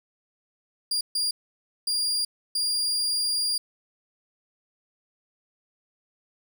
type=tone bursts at uneven times; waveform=35% pulse; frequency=4808 Hz; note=D8; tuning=40 cents sharp; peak=-22 dBFS; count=4; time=0.91-1.01 / 1.15-1.31 / 1.87-2.25 / 2.55-3.58 s; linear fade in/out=5 ms; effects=none